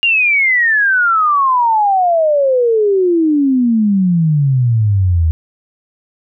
sine exponential sweep, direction down, 2831 to 78 Hz, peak -9 dBFS, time 0.03-5.31 s, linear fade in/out 0 ms, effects none

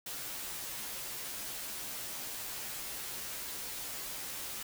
white noise with comb filter, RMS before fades -41 dBFS, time 0.06-4.63 s, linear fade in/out 5 ms, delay 12 ms, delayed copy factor -0.75, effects none

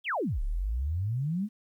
sine exponential two-way sweep, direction down then up, 3543 to 33.06 to 222 Hz, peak -27 dBFS, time 0.04-1.49 s, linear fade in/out 50 ms, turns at 0.42 s, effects 11-bit

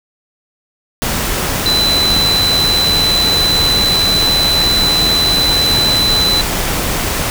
sine tone in noise, 4009 Hz, B7, 25 cents sharp, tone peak -11 dBFS, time 1.66-6.41 s, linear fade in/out 0 ms, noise pink, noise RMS -17 dBFS, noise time 1.02-7.3 s, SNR +3 dB, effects none

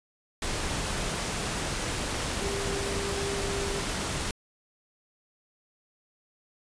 sine tone in noise, 397.7 Hz, G4, 25 cents sharp, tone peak -33 dBFS, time 2.41-3.81 s, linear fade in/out 2 ms, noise pink, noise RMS -31 dBFS, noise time 0.42-4.31 s, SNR -5 dB, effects resampled to 22050 Hz

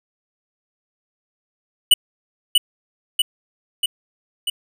square tone with echo, 2960 Hz, F#7, in tune, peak -8 dBFS, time 1.91-1.94 s, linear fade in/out 5 ms, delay 640 ms, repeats 4, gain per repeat -3 dB, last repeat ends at 4.5 s, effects none

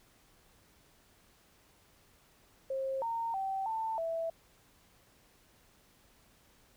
sine tone with pitch steps, 534 / 919 / 773 / 891 / 659 Hz, C5 / A#5 / G5 / A5 / E5, +35 / -25 / -24 / +22 / -1 cents, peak -32 dBFS, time 2.7-4.3 s, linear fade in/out 5 ms, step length 320 ms, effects pink hiss -65 dBFS RMS until 6.76 s

